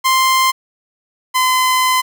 sawtooth tone pair in turn, 1046.5 / 1023.8 Hz, C6 / C6, 0 / -38 cents, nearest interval unison, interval 38 cents, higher first, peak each -7 / -8 dBFS, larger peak first, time 0.04-0.52 / 1.34-2.02 s, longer second, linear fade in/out 20 ms, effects none

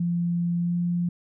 sine tone with pitch glide, 172.5 to 174.2 Hz, F3 to F3, -21 to -4 cents, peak -22 dBFS, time 0-1.09 s, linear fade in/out 5 ms, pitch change +17 cents, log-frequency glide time 0.58-0.76 s, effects none

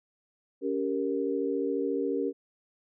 sine chord, G diminished, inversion second, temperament equal with one note detuned, 280.1 / 392 / 466.2 Hz, Db4 / G4 / Bb4, +18 / 0 / 0 cents, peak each -31 dBFS, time 0.61-2.33 s, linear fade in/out 50 ms, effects none

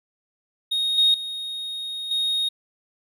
triangle tone with level steps, 3729 Hz, A#7, in tune, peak -19 / -12 / -27 / -19 dBFS, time 0.71-2.49 s, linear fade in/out 10 ms, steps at 0.98 / 1.14 / 2.11 s, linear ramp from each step 2 ms, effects tanh soft clip ceiling -10 dBFS

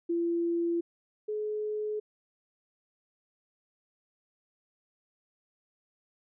sine tone pair in turn, 340 / 424.9 Hz, F4 / G#4, -46 / +40 cents, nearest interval major third, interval 386 cents, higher second, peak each -26 / -30 dBFS, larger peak first, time 0.09-0.81 / 1.28-2 s, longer neither, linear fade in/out 10 ms, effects none

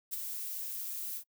violet noise with ADSR envelope, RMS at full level -34 dBFS, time 0.11-1.24 s, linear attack 23 ms, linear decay 19 ms, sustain -5 dB, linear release 77 ms, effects noise-tail reverb RT60 0.1 s tail -26 dB re dry

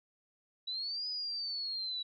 sine linear two-way sweep, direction up then down, 3899 to 5000 to 3899 Hz, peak -35 dBFS, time 0.67-2.03 s, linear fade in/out 10 ms, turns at 1.08 s, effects none

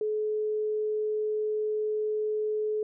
sine tone, 427.6 Hz, A4, 49 cents flat, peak -26 dBFS, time 0.01-2.83 s, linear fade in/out 2 ms, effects none

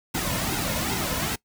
pink noise with flanger, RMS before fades -27 dBFS, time 0.14-1.36 s, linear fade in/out 10 ms, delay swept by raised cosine 1.7 to 2.6 ms, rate 2.5 Hz, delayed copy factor -0.65, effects noise-tail reverb RT60 0.1 s tail -21 dB re dry

